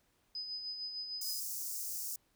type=tone with tremolo; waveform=sine; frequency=5010 Hz; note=D#8; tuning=11 cents sharp; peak=-37 dBFS; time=0.35-1.4 s; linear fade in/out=2 ms; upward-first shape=sine; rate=6.6 Hz; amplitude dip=45%
type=high-pass noise; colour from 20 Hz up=white; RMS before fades=-40 dBFS; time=1.21-2.16 s; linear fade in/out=5 ms; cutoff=5100 Hz; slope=48 dB/octave
effects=pink hiss -74 dBFS RMS until 2.35 s